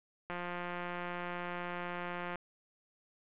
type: click train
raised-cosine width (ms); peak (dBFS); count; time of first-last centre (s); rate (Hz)
0.5; -25; 363; 0.3-2.357; 176
effects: resampled to 8000 Hz + 9-bit